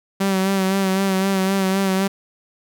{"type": "tone with vibrato", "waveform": "sawtooth", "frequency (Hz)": 192.3, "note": "G3", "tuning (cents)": -33, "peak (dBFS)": -13, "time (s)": [0.2, 2.08], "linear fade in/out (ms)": 10, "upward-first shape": "sine", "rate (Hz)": 3.9, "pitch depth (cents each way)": 36, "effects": []}